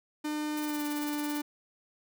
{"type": "tone with pitch glide", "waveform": "45% pulse", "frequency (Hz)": [301.6, 295.2], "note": ["D4", "D4"], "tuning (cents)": [46, 9], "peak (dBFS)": -31, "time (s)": [0.24, 1.42], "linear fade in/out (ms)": 10, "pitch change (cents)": -37, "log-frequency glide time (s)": [0.61, 0.84]}
{"type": "noise with tremolo", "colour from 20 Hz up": "blue", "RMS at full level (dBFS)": -40, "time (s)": [0.57, 1.41], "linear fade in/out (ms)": 2, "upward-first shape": "sine", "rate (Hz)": 18, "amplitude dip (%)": 85}
{"effects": []}